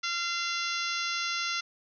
harmonic tone, 688 Hz, F5, 26 cents flat, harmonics 2 / 3 / 4 / 5 / 6 / 7 / 8 / 9, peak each -34 / -36 / -37 / -38 / -39 / -39 / -40 / -41 dBFS, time 0.03-1.61 s, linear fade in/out 10 ms, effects none

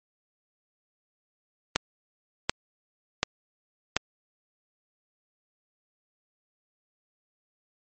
click train, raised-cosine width 0.2 ms, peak -4 dBFS, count 4, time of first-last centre 1.76-3.966 s, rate 1.36 Hz, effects MP3 32 kbps

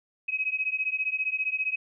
sine beating tone pair, 2534 / 2549 Hz, D#7 / D#7, +31 / +41 cents, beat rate 15 Hz, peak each -29 dBFS, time 0.28-1.76 s, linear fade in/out 10 ms, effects none

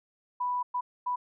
sine tone bursts at uneven times, 987.8 Hz, B5, in tune, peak -27 dBFS, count 3, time 0.4-0.63 / 0.74-0.81 / 1.06-1.16 s, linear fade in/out 10 ms, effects none

